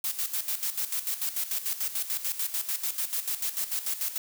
blue noise with tremolo, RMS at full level -29 dBFS, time 0.04-4.18 s, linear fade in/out 2 ms, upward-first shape square, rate 6.8 Hz, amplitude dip 70%, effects none

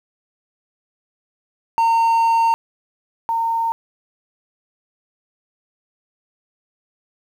triangle / sine tone pair in turn, 915 / 915 Hz, A#5 / A#5, -32 / -32 cents, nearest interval unison, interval 0 cents, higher neither, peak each -11 / -17 dBFS, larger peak first, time 1.78-2.54 / 3.29-3.72 s, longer first, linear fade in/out 0 ms, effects 8-bit

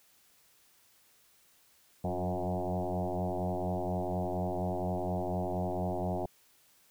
sine tone with frequency modulation, 270 Hz, C#4, 45 cents flat, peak -30 dBFS, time 2.04-6.26 s, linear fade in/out 5 ms, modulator 90.7 Hz, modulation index 5.7, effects white hiss -65 dBFS RMS until 6.9 s

